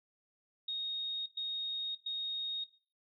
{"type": "tone bursts", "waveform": "sine", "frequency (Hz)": 3729, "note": "A#7", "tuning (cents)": 0, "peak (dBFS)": -34, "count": 3, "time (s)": [0.68, 2.64], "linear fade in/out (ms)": 5, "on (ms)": 580, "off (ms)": 110, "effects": ["noise-tail reverb RT60 0.4 s tail -18 dB re dry"]}